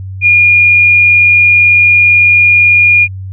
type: tone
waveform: sine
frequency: 2426 Hz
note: D#7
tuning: 44 cents flat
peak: -3 dBFS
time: 0.21-3.08 s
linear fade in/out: 50 ms
effects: added 95 Hz sine -20 dBFS peak until 3.32 s